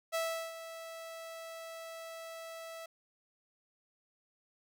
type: tone with ADSR envelope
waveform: sawtooth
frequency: 656 Hz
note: E5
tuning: 9 cents flat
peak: -27 dBFS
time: 0.12-2.86 s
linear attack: 29 ms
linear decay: 370 ms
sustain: -13 dB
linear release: 5 ms
effects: none